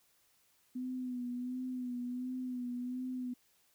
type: tone with vibrato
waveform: sine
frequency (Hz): 250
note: B3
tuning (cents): +21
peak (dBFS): -36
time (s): 0.75-3.34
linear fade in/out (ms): 10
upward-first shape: sine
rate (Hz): 1.4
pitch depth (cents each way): 39
effects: white hiss -71 dBFS RMS until 3.74 s